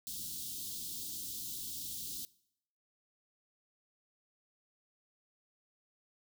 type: band-stop noise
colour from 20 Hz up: white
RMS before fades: -42 dBFS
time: 0.07-2.25 s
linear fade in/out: 0 ms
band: 340 to 3300 Hz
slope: 48 dB/octave
effects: noise-tail reverb RT60 0.7 s tail -21 dB re dry